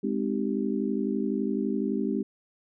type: chord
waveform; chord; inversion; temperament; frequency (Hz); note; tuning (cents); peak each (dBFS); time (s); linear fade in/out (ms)
sine; Ab major seventh; none; just; 207.7 / 259.6 / 311.5 / 389.3; Ab3 / C4 / Eb4 / G4; 0 / -13 / +2 / -12; -29 / -30 / -33 / -32; 0.03-2.23; 10
effects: none